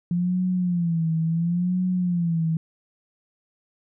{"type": "tone with vibrato", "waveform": "sine", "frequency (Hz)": 172.1, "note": "F3", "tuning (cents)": -25, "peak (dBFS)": -20, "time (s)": [0.11, 2.57], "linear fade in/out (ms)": 2, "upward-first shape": "sine", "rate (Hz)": 0.72, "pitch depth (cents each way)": 110, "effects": []}